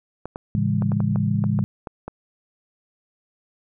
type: clicks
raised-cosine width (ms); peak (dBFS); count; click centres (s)
1; -17; 10; 0.256 / 0.359 / 0.822 / 0.919 / 1.004 / 1.159 / 1.44 / 1.59 / 1.872 / 2.08
type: chord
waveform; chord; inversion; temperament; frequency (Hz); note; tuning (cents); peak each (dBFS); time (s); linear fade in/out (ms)
sine; A major seventh; none; equal with one note detuned; 110 / 138.59 / 164.81 / 202.8; A2 / C#3 / E3 / G#3; 0 / 0 / 0 / -41; -23 / -25 / -26 / -23; 0.55-1.64; 0
effects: none